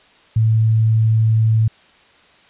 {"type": "tone", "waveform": "sine", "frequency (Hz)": 111, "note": "A2", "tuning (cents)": 16, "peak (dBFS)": -11, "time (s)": [0.36, 1.68], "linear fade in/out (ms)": 5, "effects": ["white hiss -50 dBFS RMS until 2.49 s", "resampled to 8000 Hz"]}